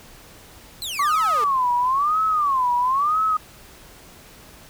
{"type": "exponential sweep", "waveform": "sawtooth", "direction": "down", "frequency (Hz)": [4217, 417.6], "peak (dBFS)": -24, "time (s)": [0.82, 1.44], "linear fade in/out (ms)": 0}
{"type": "tone with vibrato", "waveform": "sine", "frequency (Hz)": 1119, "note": "C#6", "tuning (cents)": 16, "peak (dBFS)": -17, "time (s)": [0.99, 3.37], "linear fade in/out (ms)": 5, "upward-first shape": "sine", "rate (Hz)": 1, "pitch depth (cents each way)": 250}
{"effects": ["pink hiss -46 dBFS RMS until 4.69 s"]}